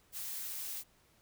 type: noise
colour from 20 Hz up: blue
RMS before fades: -41 dBFS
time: 0.12-0.84 s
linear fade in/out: 50 ms
effects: pink hiss -68 dBFS RMS until 1.21 s